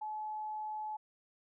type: tone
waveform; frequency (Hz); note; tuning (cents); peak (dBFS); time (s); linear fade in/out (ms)
sine; 857; A5; -46; -37; 0.01-0.97; 10
effects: none